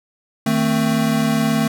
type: chord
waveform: square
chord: A diminished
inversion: second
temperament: equal with one note detuned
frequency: 155.56 / 222.6 / 261.6 Hz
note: Eb3 / A3 / C4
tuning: 0 / +20 / 0 cents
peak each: -23 / -18 / -23 dBFS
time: 0.46-1.68 s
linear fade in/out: 5 ms
effects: none